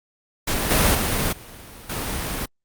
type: noise with level steps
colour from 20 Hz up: pink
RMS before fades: -23 / -17 / -22 / -41 / -27 dBFS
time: 0.47-2.46 s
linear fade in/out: 10 ms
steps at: 0.7 / 0.94 / 1.32 / 1.89 s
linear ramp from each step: 10 ms
effects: Opus 48 kbps